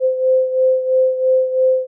sine beating tone pair, 517 / 520 Hz, C5 / C5, -21 / -11 cents, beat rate 3 Hz, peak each -13 / -19 dBFS, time 0-1.87 s, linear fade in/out 50 ms, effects none

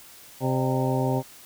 harmonic tone with a mistuned harmonic, 130.81 Hz, C3, in tune, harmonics 1 / 2 / 3 / 4 / 5 / 6 / 7, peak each -25 / -28 / -30 / -31 / -32 / -33 / -33 dBFS, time 0.4-1.23 s, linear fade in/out 50 ms, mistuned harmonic 5, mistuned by -120 cents, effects white hiss -48 dBFS RMS until 1.45 s

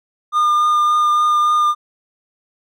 triangle tone with vibrato, 1210 Hz, D#6, 49 cents flat, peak -10 dBFS, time 0.32-1.75 s, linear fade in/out 50 ms, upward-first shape triangle, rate 3.5 Hz, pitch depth 13 cents each way, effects none

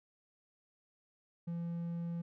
triangle tone with hard clipping, 170 Hz, F3, 46 cents flat, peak -37 dBFS, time 1.47-2.22 s, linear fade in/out 10 ms, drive 6 dB, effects none

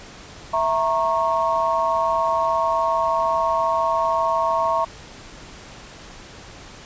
sine chord, A# diminished, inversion second, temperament equal with one note detuned, 659.3 / 932.3 / 1094.7 Hz, E5 / A#5 / C#6, 0 / 0 / -22 cents, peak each -22 dBFS, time 0.53-4.85 s, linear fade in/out 10 ms, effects pink hiss -41 dBFS RMS until 6.85 s + resampled to 16000 Hz

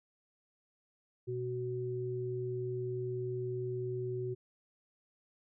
sine tone pair together, 123.06 / 372.4 Hz, B2 / F#4, -6 / +11 cents, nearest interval octave + perfect fifth, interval 1917 cents, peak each -38 / -36 dBFS, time 1.27-4.35 s, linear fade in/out 20 ms, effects none

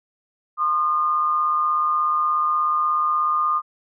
sine tone pair together, 1061 / 1217.6 Hz, C6 / D#6, +24 / -38 cents, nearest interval major second, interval 238 cents, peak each -26 / -18 dBFS, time 0.57-3.62 s, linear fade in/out 50 ms, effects none

